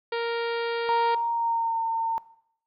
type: harmonic tone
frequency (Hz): 466.2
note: A#4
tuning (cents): 0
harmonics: 1 / 2 / 3 / 4 / 5 / 6 / 7 / 8 / 9 / 10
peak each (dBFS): -27 / -33 / -37 / -39 / -41 / -43 / -44 / -45 / -46 / -47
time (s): 0.12-1.15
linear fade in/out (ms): 5
type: tone with pitch glide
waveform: sine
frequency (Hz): 932.3 to 908.4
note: A#5 to A#5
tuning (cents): 0 to -45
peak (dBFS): -23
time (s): 0.89-2.18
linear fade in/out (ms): 0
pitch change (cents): -45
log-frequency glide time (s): 1.33-1.8
effects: noise-tail reverb RT60 0.7 s tail -20 dB re dry